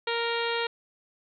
harmonic tone, 466.2 Hz, A#4, in tune, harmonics 1 / 2 / 3 / 4 / 5 / 6 / 7 / 8 / 9, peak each -30 / -33 / -35 / -36 / -37 / -38 / -38 / -39 / -40 dBFS, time 0.07-0.67 s, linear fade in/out 5 ms, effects none

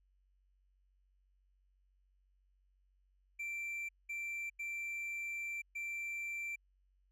triangle tone bursts at uneven times, 2349 Hz, D7, in tune, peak -37 dBFS, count 4, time 3.39-3.89 / 4.09-4.5 / 4.59-5.62 / 5.75-6.56 s, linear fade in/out 10 ms, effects added 47 Hz sine -70 dBFS peak until 7.11 s

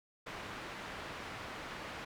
white low-pass noise, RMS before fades -45 dBFS, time 0.26-2.05 s, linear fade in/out 10 ms, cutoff 2000 Hz, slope 12 dB/octave, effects none

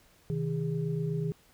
sine tone cluster, 131.4 / 159.5 / 409 Hz, C3 / D#3 / G#4, +8 / +43 / -26 cents, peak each -35 / -30 / -36 dBFS, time 0.3-1.32 s, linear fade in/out 0 ms, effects pink hiss -62 dBFS RMS until 1.53 s

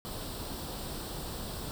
pink noise with comb filter, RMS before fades -39 dBFS, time 0.05-1.71 s, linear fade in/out 0 ms, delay 0.23 ms, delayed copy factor +0.6, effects none

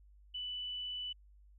sine tone, 2981 Hz, F#7, 12 cents sharp, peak -38 dBFS, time 0.34-1.13 s, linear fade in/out 10 ms, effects added 50 Hz sine -58 dBFS peak until 1.58 s

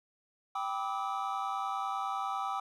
triangle chord, E minor seventh, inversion first, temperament equal with one note detuned, 784 / 987.8 / 1174.7 / 1284.7 Hz, G5 / B5 / D6 / E6, 0 / 0 / 0 / -45 cents, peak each -34 / -40 / -36 / -36 dBFS, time 0.55-2.6 s, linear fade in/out 5 ms, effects none

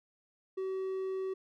triangle tone, 380 Hz, F#4, 46 cents sharp, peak -31 dBFS, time 0.57-1.34 s, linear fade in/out 10 ms, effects none

